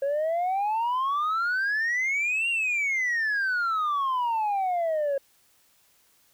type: exponential two-way sweep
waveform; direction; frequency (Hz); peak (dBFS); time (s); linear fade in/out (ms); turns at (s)
sine; up then down; 544 to 2800 to 544; -21; 0.02-5.18; 5; 2.49
effects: tanh soft clip ceiling -22 dBFS + white hiss -63 dBFS RMS until 6.33 s